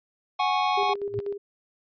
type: chord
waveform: square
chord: F# suspended second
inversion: none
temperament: equal with one note detuned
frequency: 740 / 830.6 / 1100.4 Hz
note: F#5 / G#5 / C#6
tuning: 0 / 0 / -13 cents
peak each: -27 dBFS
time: 0.39-0.94 s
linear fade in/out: 10 ms
type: tone with tremolo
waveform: sine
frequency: 403.4 Hz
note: G4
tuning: 50 cents sharp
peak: -26 dBFS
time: 0.77-1.38 s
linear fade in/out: 10 ms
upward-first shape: square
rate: 8.1 Hz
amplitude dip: 55%
type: tone with exponential growth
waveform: sine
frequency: 111 Hz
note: A2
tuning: 16 cents sharp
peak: -26 dBFS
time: 1.07-1.19 s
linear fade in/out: 0 ms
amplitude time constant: 26 ms
effects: resampled to 11025 Hz